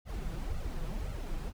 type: noise with flanger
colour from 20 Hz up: brown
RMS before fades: -36 dBFS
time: 0.05-1.53 s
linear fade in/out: 50 ms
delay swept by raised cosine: 1.4 to 6.2 ms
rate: 1.9 Hz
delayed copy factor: +0.8
effects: none